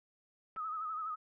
sine tone with vibrato, 1271 Hz, D#6, 36 cents sharp, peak -36 dBFS, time 0.56-1.16 s, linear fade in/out 20 ms, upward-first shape sine, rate 12 Hz, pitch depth 61 cents each way
clicks, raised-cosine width 0.5 ms, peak -38 / -40 dBFS, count 2, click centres 0.562 / 0.567 s
effects none

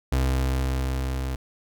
35% pulse tone with level ramp, 65.41 Hz, C2, in tune, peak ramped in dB -18 to -25 dBFS, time 0.12-1.36 s, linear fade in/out 5 ms, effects none

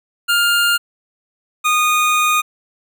25% pulse tone pair in turn, 1405 / 1231.7 Hz, F6 / D#6, +10 / -18 cents, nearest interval major second, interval 228 cents, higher first, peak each -9 dBFS, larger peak neither, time 0.28-0.78 / 1.64-2.42 s, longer second, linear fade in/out 20 ms, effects none

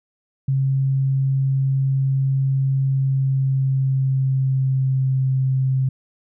sine tone with pitch glide, 134.9 to 131.97 Hz, C#3 to C3, -47 to +15 cents, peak -16 dBFS, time 0.48-5.89 s, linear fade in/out 5 ms, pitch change -38 cents, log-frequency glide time 2.87-5.28 s, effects none

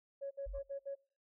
sine tone bursts, 554.4 Hz, C#5, in tune, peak -38 dBFS, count 5, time 0.21-0.954 s, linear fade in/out 20 ms, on 100 ms, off 61 ms
sine tone, 46.86 Hz, F#1, 23 cents sharp, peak -40 dBFS, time 0.46-0.59 s, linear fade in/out 10 ms
effects noise-tail reverb RT60 0.5 s tail -24 dB re dry + tanh soft clip ceiling -33 dBFS

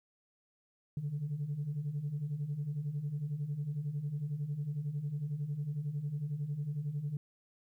sine beating tone pair, 138.59 / 149.59 Hz, C#3 / D3, 0 / +32 cents, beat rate 11 Hz, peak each -39 / -34 dBFS, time 0.97-7.17 s, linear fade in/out 2 ms, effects tanh soft clip ceiling -29 dBFS + 12-bit

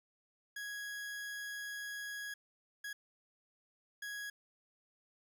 40% pulse tone bursts at uneven times, 1661.2 Hz, G#6, in tune, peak -40 dBFS, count 3, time 0.56-2.34 / 2.84-2.93 / 4.02-4.3 s, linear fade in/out 5 ms, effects none

